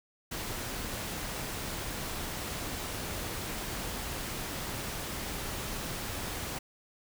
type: noise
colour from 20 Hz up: pink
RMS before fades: -37 dBFS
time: 0.31-6.59 s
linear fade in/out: 10 ms
effects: none